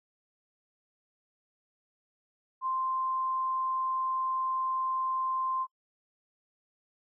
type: tone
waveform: sine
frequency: 1045 Hz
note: C6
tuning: 2 cents flat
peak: -28 dBFS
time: 2.61-5.67 s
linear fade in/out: 50 ms
effects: noise-tail reverb RT60 0.1 s tail -26 dB re dry